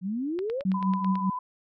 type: exponential sweep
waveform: sine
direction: up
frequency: 175.6 to 593 Hz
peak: -27 dBFS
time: 0.01-0.64 s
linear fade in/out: 50 ms
type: click train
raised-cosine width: 0.3 ms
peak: -24 dBFS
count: 8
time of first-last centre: 0.39-1.155 s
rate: 9.15 Hz
type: tone with tremolo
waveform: sine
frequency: 189.1 Hz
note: F#3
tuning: 38 cents sharp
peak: -20 dBFS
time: 0.65-1.3 s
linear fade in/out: 5 ms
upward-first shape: triangle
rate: 5 Hz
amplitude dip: 80%
type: tone with vibrato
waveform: sine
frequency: 1001 Hz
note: B5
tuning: 23 cents sharp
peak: -29 dBFS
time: 0.74-1.39 s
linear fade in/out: 5 ms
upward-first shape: triangle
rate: 16 Hz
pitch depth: 25 cents each way
effects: none